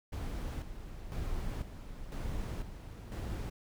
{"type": "noise with tremolo", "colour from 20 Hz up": "brown", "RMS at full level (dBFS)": -37, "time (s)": [0.12, 3.5], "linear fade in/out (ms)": 10, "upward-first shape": "square", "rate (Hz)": 1, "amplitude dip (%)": 60, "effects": []}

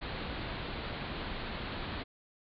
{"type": "low-pass noise", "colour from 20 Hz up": "pink", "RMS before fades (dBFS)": -39, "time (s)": [0.01, 2.04], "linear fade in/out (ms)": 20, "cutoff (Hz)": 4400, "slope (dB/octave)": 96, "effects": []}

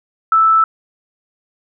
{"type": "tone", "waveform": "sine", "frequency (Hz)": 1317, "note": "E6", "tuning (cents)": -2, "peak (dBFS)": -8, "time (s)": [0.32, 0.64], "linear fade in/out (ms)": 2, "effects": []}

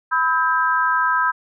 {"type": "tone cluster", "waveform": "sine", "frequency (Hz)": [998, 1289, 1589], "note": ["B5", "E6", "G6"], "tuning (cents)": [18, -39, 23], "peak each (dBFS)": -20, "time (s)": [0.11, 1.32], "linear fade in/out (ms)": 20, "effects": []}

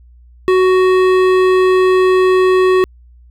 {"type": "tone with hard clipping", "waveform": "sine", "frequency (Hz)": 371.6, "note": "F#4", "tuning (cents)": 7, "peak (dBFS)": -10, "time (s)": [0.48, 2.84], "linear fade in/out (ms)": 0, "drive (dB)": 14, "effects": ["added 60 Hz sine -40 dBFS peak until 3.3 s"]}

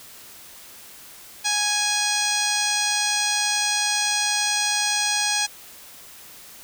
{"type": "harmonic tone", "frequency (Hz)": 830.6, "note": "G#5", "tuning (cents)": 0, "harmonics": [1, 2, 3, 4, 5, 6, 7, 8, 10], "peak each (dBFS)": [-29, -29, -29, -29, -29, -29, -29, -29, -29], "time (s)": [1.44, 5.47], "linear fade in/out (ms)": 20, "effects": ["white hiss -44 dBFS RMS until 6.63 s"]}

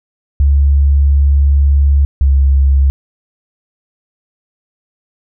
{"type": "tone pair in turn", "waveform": "sine", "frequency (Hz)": [70.3, 68.38], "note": ["C#2", "C#2"], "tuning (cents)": [25, -23], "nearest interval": "unison", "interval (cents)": 48, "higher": "first", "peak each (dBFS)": -6, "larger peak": "neither", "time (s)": [[0.4, 2.05], [2.21, 2.9]], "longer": "first", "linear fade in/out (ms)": 0, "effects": []}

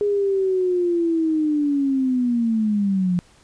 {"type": "linear sweep", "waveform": "sine", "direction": "down", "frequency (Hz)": [414.3, 174.61], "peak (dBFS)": -17, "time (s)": [0.01, 3.19], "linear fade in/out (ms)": 0, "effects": ["pink hiss -54 dBFS RMS until 3.43 s", "resampled to 22050 Hz"]}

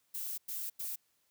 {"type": "noise bursts at uneven times", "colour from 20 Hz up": "violet", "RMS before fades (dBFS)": -39, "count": 3, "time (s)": [[0.14, 0.38], [0.48, 0.7], [0.79, 0.96]], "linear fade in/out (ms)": 10, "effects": ["white hiss -75 dBFS RMS until 1.3 s", "high-pass 60 Hz 12 dB/octave"]}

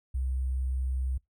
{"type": "tone with sample-and-hold", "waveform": "sine", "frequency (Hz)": 64.7, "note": "C2", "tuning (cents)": -19, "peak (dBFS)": -27, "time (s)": [0.14, 1.18], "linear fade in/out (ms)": 10, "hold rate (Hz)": 8820, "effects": ["noise-tail reverb RT60 0.2 s tail -26 dB re dry"]}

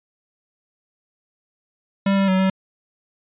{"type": "tone with pitch steps", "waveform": "square", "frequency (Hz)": [196.6, 195.3, 188, 190.2], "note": ["G3", "G3", "F#3", "F#3"], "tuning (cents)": [5, -6, 28, 48], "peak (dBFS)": -16, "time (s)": [2.06, 2.5], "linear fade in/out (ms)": 5, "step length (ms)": 110, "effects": ["resampled to 8000 Hz"]}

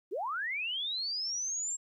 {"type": "linear sweep", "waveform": "sine", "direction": "up", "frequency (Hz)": [316.4, 7550], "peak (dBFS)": -32, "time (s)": [0.11, 1.77], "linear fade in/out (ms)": 20, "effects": ["12-bit"]}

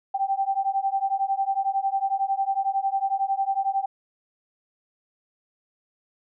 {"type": "beating tone pair", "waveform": "sine", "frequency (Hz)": [776, 787], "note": ["G5", "G5"], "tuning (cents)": [-18, 7], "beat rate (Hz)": 11, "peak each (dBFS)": -25, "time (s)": [0.14, 3.86], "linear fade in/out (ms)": 10, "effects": []}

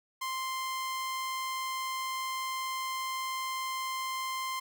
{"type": "tone", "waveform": "sawtooth", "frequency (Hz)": 1046.5, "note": "C6", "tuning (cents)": 0, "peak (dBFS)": -29, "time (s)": [0.21, 4.6], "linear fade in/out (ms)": 10, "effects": []}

